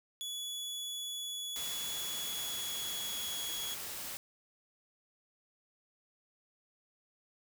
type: tone with pitch glide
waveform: sawtooth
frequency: 3405 to 3345 Hz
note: G#7 to G#7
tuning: +42 to +12 cents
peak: -35 dBFS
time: 0.21-3.74 s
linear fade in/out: 0 ms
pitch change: -30 cents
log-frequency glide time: 1.19-3.5 s
type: noise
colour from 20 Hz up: white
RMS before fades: -42 dBFS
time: 1.56-4.17 s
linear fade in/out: 0 ms
effects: none